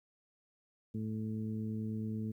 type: harmonic tone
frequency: 109.1 Hz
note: A2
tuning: 14 cents flat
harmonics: 1 / 2 / 3 / 4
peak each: -39 / -37 / -49 / -50 dBFS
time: 0.94-2.32 s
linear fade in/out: 10 ms
effects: 12-bit